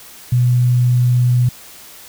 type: tone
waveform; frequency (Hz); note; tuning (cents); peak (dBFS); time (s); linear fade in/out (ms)
sine; 123.47; B2; 0; -10; 0.32-1.49; 5
effects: white hiss -39 dBFS RMS until 2.08 s